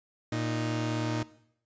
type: tone pair together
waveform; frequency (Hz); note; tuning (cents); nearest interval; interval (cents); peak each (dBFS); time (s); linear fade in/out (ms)
sawtooth; 116.2 / 310; A#2 / D#4; -5 / -6; octave + perfect fourth; 1699; -27 / -29; 0.32-1.23; 5
effects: noise-tail reverb RT60 0.7 s tail -18 dB re dry + resampled to 16000 Hz